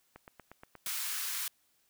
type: click train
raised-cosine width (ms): 0.5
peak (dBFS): -33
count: 7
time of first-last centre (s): 0.16-0.872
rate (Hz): 8.43
type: high-pass noise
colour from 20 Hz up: white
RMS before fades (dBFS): -36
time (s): 0.86-1.48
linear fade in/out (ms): 2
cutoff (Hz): 1100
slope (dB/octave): 24
effects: white hiss -72 dBFS RMS until 1.89 s